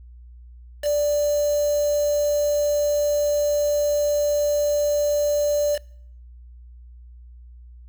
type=tone with quantisation; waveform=sine; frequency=587.3 Hz; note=D5; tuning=in tune; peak=-18 dBFS; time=0.82-5.79 s; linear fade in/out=50 ms; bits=5; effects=noise-tail reverb RT60 0.7 s tail -26 dB re dry + added 60 Hz sine -41 dBFS peak until 7.88 s